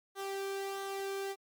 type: tone with flanger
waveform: sawtooth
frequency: 392 Hz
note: G4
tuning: in tune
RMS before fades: -38 dBFS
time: 0.15-1.36 s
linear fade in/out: 50 ms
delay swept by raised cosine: 0.4 to 1.07 ms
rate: 1.5 Hz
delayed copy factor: -0.5
effects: MP3 96 kbps